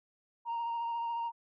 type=tone with vibrato; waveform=sine; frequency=932.3 Hz; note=A#5; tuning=in tune; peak=-30 dBFS; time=0.45-1.32 s; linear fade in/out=50 ms; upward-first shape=sine; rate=14 Hz; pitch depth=18 cents each way; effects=tanh soft clip ceiling -31 dBFS